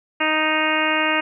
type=harmonic tone; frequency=311.1 Hz; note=D#4; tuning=in tune; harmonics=1 / 2 / 3 / 4 / 5 / 6 / 7 / 8 / 9; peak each=-26 / -26 / -26 / -26 / -26 / -26 / -26 / -26 / -26 dBFS; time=0.2-1.21 s; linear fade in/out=10 ms; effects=none